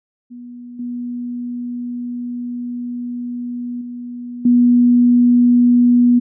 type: tone with level steps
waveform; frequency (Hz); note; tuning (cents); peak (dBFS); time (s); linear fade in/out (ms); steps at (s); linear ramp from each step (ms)
sine; 243.1; B3; -27; -31 / -22 / -26 / -8; 0.3-6.2; 20; 0.79 / 3.81 / 4.45; 5
effects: none